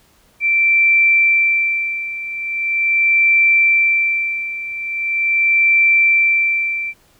sine tone with tremolo, 2344 Hz, D7, 4 cents flat, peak -9 dBFS, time 0.4-6.94 s, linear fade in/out 50 ms, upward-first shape sine, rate 0.41 Hz, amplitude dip 80%, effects pink hiss -54 dBFS RMS until 7.19 s

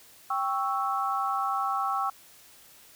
sine chord, C# diminished, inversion second, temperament equal with one note detuned, 786.7 / 1108.7 / 1318.5 Hz, G5 / C#6 / E6, +6 / 0 / 0 cents, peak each -30 dBFS, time 0.3-2.1 s, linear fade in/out 5 ms, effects white hiss -54 dBFS RMS until 2.95 s

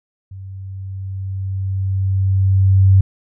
sine tone with level ramp, 96 Hz, G2, 36 cents flat, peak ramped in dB -30 to -6 dBFS, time 0.31-3.01 s, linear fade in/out 5 ms, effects none

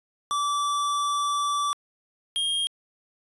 square tone pair in turn, 1160 / 3232 Hz, D6 / G#7, -22 / -48 cents, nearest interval octave + tritone, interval 1774 cents, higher second, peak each -24 / -24 dBFS, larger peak neither, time 0.31-1.73 / 2.36-2.67 s, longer first, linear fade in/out 0 ms, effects resampled to 24000 Hz

